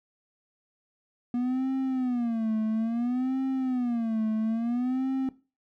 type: tone with vibrato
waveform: triangle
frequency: 240.5 Hz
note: B3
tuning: 46 cents flat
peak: -23 dBFS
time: 1.34-5.29 s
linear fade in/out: 2 ms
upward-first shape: sine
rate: 0.59 Hz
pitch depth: 170 cents each way
effects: noise-tail reverb RT60 0.3 s tail -17 dB re dry